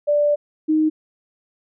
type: tone pair in turn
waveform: sine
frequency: 587.3 / 311.1 Hz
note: D5 / D#4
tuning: 0 / 0 cents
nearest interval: major seventh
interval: 1100 cents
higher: first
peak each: -14 dBFS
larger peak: neither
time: 0.07-0.36 / 0.68-0.9 s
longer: first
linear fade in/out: 20 ms
effects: none